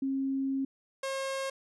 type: tone pair in turn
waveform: sine / sawtooth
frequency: 270 / 538.4 Hz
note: C#4 / C5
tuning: -45 / +49 cents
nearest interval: octave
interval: 1194 cents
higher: second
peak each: -28 dBFS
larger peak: neither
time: 0.02-0.65 / 1.03-1.5 s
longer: first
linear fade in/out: 5 ms
effects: resampled to 24000 Hz